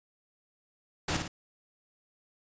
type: noise with echo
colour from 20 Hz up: pink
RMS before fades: -30 dBFS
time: 1.08-1.17 s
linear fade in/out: 5 ms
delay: 55 ms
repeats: 2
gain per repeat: -5 dB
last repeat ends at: 1.28 s
effects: resampled to 16000 Hz